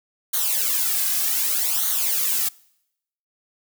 blue noise with flanger, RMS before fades -22 dBFS, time 0.33-2.49 s, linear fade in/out 10 ms, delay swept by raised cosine 0.39 to 2.19 ms, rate 0.65 Hz, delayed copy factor -0.8, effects noise-tail reverb RT60 0.8 s tail -24 dB re dry

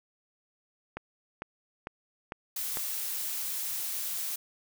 click train, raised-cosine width 0.5 ms, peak -21 dBFS, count 5, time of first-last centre 0.97-2.772 s, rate 2.22 Hz
blue noise, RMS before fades -34 dBFS, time 2.56-4.36 s, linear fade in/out 5 ms
effects none

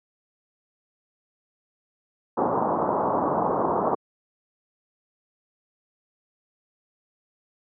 white low-pass noise, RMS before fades -23 dBFS, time 2.37-3.95 s, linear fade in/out 5 ms, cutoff 1100 Hz, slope 48 dB/octave, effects high-pass 200 Hz 12 dB/octave

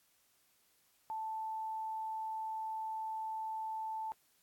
sine tone, 880 Hz, A5, in tune, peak -37 dBFS, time 1.1-4.12 s, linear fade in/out 0 ms, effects white hiss -72 dBFS RMS until 4.42 s + AAC 64 kbps

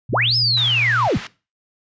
sine tone with pitch glide, 119.6 to 118.84 Hz, A#2 to A#2, +45 to +34 cents, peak -24 dBFS, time 0.09-1.08 s, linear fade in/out 5 ms, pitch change -11 cents, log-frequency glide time 0.71-0.8 s
sine linear two-way sweep, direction up then down, 46.87 to 5274 to 46.87 Hz, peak -15 dBFS, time 0.12-1.18 s, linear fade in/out 10 ms, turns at 0.36 s
pink band-pass noise, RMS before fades -34 dBFS, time 0.57-1.27 s, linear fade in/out 2 ms, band 1200 to 3900 Hz, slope 12 dB/octave
effects noise-tail reverb RT60 0.3 s tail -18 dB re dry + resampled to 16000 Hz

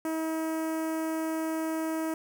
sawtooth tone with notch filter, 320 Hz, D#4, 49 cents sharp, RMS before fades -31 dBFS, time 0.05-2.14 s, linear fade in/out 2 ms, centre 3800 Hz, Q 0.52, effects none

